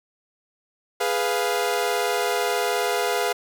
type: chord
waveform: sawtooth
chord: F diminished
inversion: first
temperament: equal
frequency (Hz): 415.3 / 493.9 / 698.5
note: Ab4 / Cb5 / F5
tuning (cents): 0 / 0 / 0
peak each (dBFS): -22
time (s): 1-3.33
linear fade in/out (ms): 10
effects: none